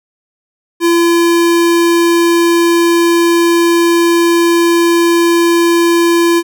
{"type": "tone", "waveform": "square", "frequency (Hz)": 340, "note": "F4", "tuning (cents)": -46, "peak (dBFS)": -8, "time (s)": [0.8, 6.43], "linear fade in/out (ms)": 50, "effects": []}